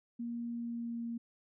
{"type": "tone with pitch glide", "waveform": "sine", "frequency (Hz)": [235.8, 233.2], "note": ["A#3", "A#3"], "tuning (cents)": [20, 1], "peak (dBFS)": -36, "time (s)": [0.19, 1.18], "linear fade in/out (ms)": 10, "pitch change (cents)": -19, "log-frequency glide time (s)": [0.49, 1.05], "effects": []}